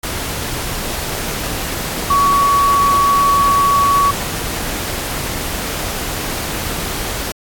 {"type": "tone in noise", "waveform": "sine", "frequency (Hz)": 1127, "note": "C#6", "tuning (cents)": 28, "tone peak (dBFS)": -10, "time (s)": [2.1, 4.11], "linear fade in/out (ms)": 5, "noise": "pink", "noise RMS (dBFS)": -22, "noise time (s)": [0.03, 7.32], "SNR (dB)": 9, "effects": ["AAC 64 kbps"]}